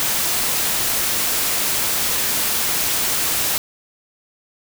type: noise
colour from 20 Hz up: white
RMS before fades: -20 dBFS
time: 0-3.58 s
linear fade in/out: 0 ms
effects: none